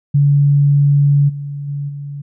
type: tone with level steps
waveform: sine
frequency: 142.8 Hz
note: D3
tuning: 48 cents flat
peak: -8 / -22 / -19 / -24 dBFS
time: 0.14-2.22 s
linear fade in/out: 10 ms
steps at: 1.28 / 1.67 / 1.88 s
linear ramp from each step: 20 ms
effects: none

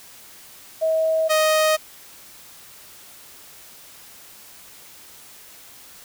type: tone pair in turn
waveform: sine / sawtooth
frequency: 640 / 623.9 Hz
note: D#5 / D#5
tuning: +49 / +5 cents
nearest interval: unison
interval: 44 cents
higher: first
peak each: -17 / -12 dBFS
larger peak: second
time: 0.81-1.29 / 1.29-1.77 s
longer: neither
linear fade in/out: 20 ms
effects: white hiss -45 dBFS RMS until 6.04 s

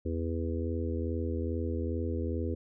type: harmonic tone with a mistuned harmonic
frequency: 82.41 Hz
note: E2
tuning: in tune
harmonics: 1 / 3 / 4 / 5 / 6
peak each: -32 / -37 / -38 / -39 / -40 dBFS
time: 0.05-2.55 s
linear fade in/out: 10 ms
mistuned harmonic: 1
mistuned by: +16 cents
effects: none

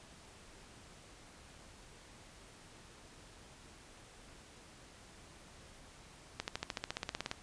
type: accelerating click train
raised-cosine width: 0.2 ms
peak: -19 dBFS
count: 15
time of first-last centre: 6.4-7.314 s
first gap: 79 ms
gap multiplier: 0.97
effects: pink hiss -57 dBFS RMS until 7.42 s + resampled to 22050 Hz

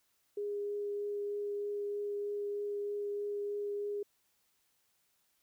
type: tone with vibrato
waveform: sine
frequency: 409.5 Hz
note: G#4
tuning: 24 cents flat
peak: -34 dBFS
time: 0.37-4.03 s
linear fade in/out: 5 ms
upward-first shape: triangle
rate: 3.2 Hz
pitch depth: 9 cents each way
effects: white hiss -75 dBFS RMS until 5.42 s

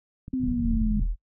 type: clicks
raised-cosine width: 5 ms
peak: -26 dBFS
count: 8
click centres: 0.281 / 0.339 / 0.44 / 0.486 / 0.535 / 0.595 / 0.711 / 0.743 s
type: exponential sweep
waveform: sine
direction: down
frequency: 261.6 to 206.2 Hz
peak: -24 dBFS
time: 0.33-1 s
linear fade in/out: 5 ms
type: low-pass noise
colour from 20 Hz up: pink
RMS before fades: -32 dBFS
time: 0.39-1.08 s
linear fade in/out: 50 ms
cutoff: 200 Hz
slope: 48 dB/octave
type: tone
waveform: sine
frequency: 40.44 Hz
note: E1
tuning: 32 cents flat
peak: -23 dBFS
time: 0.63-1.16 s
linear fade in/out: 50 ms
effects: noise-tail reverb RT60 0.1 s tail -25 dB re dry

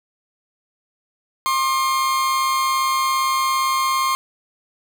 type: tone pair together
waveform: 40% pulse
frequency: 1065.5 / 1203 Hz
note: C6 / D6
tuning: +31 / +41 cents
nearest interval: major second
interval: 210 cents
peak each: -17 / -26 dBFS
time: 1.46-4.15 s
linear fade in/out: 0 ms
effects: none

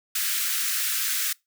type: high-pass noise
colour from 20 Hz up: white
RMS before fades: -26 dBFS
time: 0.15-1.33 s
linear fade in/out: 5 ms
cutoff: 1300 Hz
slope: 48 dB/octave
effects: noise-tail reverb RT60 0.2 s tail -24 dB re dry

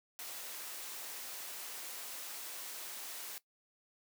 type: high-pass noise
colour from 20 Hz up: white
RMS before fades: -45 dBFS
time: 0.19-3.38 s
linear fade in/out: 0 ms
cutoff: 350 Hz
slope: 12 dB/octave
effects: noise-tail reverb RT60 0.1 s tail -18 dB re dry

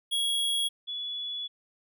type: tone pair in turn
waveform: square / sine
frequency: 3322 / 3413 Hz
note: G#7 / G#7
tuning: 0 / +47 cents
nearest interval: unison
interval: 47 cents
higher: second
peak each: -26 / -32 dBFS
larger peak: first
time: 0.11-0.69 / 0.87-1.48 s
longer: second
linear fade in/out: 20 ms
effects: none

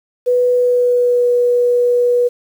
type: tone with pitch glide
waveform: sine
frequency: 493.9 to 487.1 Hz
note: B4 to B4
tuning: 0 to -24 cents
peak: -10 dBFS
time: 0.26-2.29 s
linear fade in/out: 20 ms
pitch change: -24 cents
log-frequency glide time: 0.53-1.26 s
effects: 7-bit

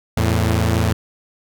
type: tone pair together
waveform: sawtooth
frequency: 84.4 / 111.08 Hz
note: E2 / A2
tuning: +41 / +17 cents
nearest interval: perfect fourth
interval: 476 cents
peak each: -14 dBFS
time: 0.17-0.93 s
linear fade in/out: 5 ms
effects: none

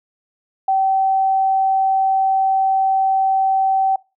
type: tone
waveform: sine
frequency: 770 Hz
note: G5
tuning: 31 cents flat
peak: -13 dBFS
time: 0.68-3.96 s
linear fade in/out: 5 ms
effects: noise-tail reverb RT60 0.3 s tail -24 dB re dry

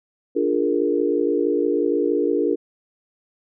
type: chord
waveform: sine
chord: Bb dominant seventh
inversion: first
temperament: equal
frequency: 293.7 / 349.2 / 415.3 / 466.2 Hz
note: D4 / F4 / Ab4 / Bb4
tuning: 0 / 0 / 0 / 0 cents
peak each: -23 dBFS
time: 0.35-2.56 s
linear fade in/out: 20 ms
effects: none

